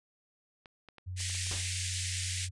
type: clicks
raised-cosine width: 0.3 ms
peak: -34 dBFS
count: 7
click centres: 0.658 / 0.887 / 0.983 / 1.204 / 1.299 / 1.35 / 1.468 s
type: tone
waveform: sine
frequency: 91.6 Hz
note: F#2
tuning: 17 cents flat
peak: -36 dBFS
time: 1.06-2.51 s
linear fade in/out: 20 ms
type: band-pass noise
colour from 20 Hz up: white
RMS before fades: -37 dBFS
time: 1.16-2.49 s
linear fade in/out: 50 ms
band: 1800 to 9500 Hz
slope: 48 dB/octave
type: noise with exponential decay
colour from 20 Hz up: pink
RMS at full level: -38 dBFS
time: 1.51-1.75 s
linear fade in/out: 2 ms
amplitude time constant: 51 ms
effects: resampled to 24000 Hz